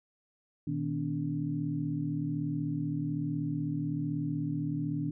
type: tone cluster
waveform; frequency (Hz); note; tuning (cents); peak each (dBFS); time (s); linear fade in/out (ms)
sine; 119.7 / 155.7 / 248.1 / 289.3; A#2 / D#3 / B3 / D4; +46 / +2 / +8 / -26; -39 / -33 / -40 / -34; 0.67-5.11; 5
effects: none